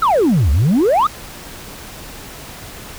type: exponential two-way sweep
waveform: sine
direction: down then up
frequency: 1396.9 to 65.41 to 1315 Hz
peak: -8 dBFS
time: 0.02-1.07 s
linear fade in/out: 5 ms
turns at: 0.51 s
effects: tanh soft clip ceiling -9 dBFS + pink hiss -34 dBFS RMS until 2.98 s